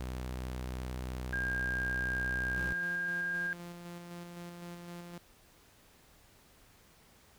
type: tone with vibrato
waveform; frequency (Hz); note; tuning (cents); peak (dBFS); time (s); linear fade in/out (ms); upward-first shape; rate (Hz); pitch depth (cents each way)
sawtooth; 63; B1; +35; -33; 0-2.73; 0; sine; 19; 12
type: tone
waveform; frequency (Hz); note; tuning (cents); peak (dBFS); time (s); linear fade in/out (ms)
sine; 1611; G6; +47; -32; 1.33-3.53; 0
type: tone with tremolo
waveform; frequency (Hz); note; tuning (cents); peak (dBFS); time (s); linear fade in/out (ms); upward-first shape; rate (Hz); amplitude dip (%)
sawtooth; 173.6; F3; -10; -39; 2.57-5.18; 2; square; 3.9; 30
effects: pink hiss -62 dBFS RMS until 7.38 s